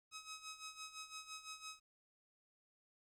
10% pulse tone with tremolo, 1275 Hz, D#6, 42 cents sharp, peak -38 dBFS, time 0.11-1.8 s, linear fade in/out 50 ms, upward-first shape sine, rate 5.9 Hz, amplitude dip 75%, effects low-pass 11000 Hz 12 dB/octave + 13-bit

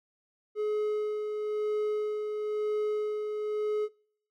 triangle tone with tremolo, 423.6 Hz, G#4, 34 cents sharp, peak -24 dBFS, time 0.55-3.89 s, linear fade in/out 50 ms, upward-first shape sine, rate 1 Hz, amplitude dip 40%, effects noise-tail reverb RT60 0.6 s tail -24 dB re dry

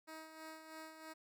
10% pulse tone with tremolo, 316.9 Hz, D#4, 32 cents sharp, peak -40 dBFS, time 0.07-1.14 s, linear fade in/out 20 ms, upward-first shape sine, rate 3.1 Hz, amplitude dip 55%, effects none

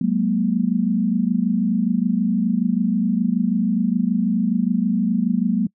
sine tone cluster, 186.3 / 211.6 / 238.4 Hz, F#3 / G#3 / A#3, +12 / +33 / +39 cents, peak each -21 dBFS, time 0.01-5.67 s, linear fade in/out 5 ms, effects noise-tail reverb RT60 0.1 s tail -26 dB re dry

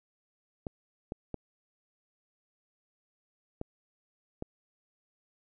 clicks, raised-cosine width 2 ms, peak -22 dBFS, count 5, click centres 0.668 / 1.121 / 1.343 / 3.614 / 4.424 s, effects none

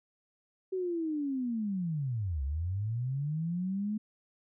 sine linear two-way sweep, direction down then up, 381.6 to 65.41 to 216.9 Hz, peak -30 dBFS, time 0.72-3.98 s, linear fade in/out 10 ms, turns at 2.43 s, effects none

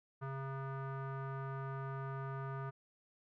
square tone with low-pass filter, 135.3 Hz, C#3, 42 cents flat, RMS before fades -42 dBFS, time 0.21-2.71 s, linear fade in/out 20 ms, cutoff 1300 Hz, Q 3.6, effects none

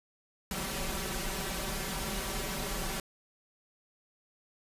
pink noise with comb filter, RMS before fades -35 dBFS, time 0.51-3 s, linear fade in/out 2 ms, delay 5.2 ms, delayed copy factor +1, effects resampled to 32000 Hz

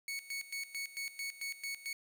sawtooth tone with tremolo, 2217 Hz, C#7, in tune, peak -34 dBFS, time 0.08-1.93 s, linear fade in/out 2 ms, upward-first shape square, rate 4.5 Hz, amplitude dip 80%, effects 10-bit

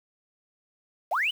sine linear sweep, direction up, 553 to 3097 Hz, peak -22 dBFS, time 1.11-1.31 s, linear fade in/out 10 ms, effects tanh soft clip ceiling -19 dBFS + 8-bit

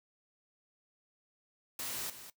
white noise with echo, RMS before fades -39 dBFS, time 1.79-2.1 s, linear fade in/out 2 ms, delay 200 ms, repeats 1, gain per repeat -11 dB, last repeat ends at 2.3 s, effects noise-tail reverb RT60 0.1 s tail -18 dB re dry + high-pass 80 Hz 12 dB/octave

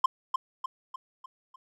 triangle tone with echo, 1046.5 Hz, C6, in tune, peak -15 dBFS, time 0.04-0.06 s, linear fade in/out 5 ms, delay 300 ms, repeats 5, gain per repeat -6 dB, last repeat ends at 1.56 s, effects none

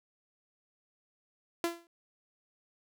sawtooth tone with exponential decay, 339.7 Hz, F4, 48 cents flat, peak -22 dBFS, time 1.64-1.87 s, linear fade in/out 1 ms, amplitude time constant 48 ms, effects none

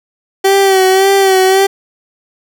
30% pulse tone with vibrato, 384.6 Hz, G4, 33 cents flat, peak -4 dBFS, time 0.44-1.67 s, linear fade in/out 10 ms, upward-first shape sine, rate 1.8 Hz, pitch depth 42 cents each way, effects none

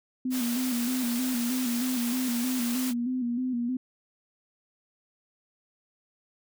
sine tone with vibrato, 246.9 Hz, B3, in tune, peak -26 dBFS, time 0.25-3.77 s, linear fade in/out 5 ms, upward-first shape square, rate 3.2 Hz, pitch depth 59 cents each way
white high-pass noise, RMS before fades -35 dBFS, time 0.3-2.94 s, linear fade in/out 50 ms, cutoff 320 Hz, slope 96 dB/octave
effects none

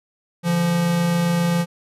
square tone pair together, 144.8 / 172.2 Hz, D3 / F3, -24 / -24 cents, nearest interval minor third, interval 300 cents, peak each -29 / -18 dBFS, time 0.43-1.66 s, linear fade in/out 50 ms, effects resampled to 32000 Hz

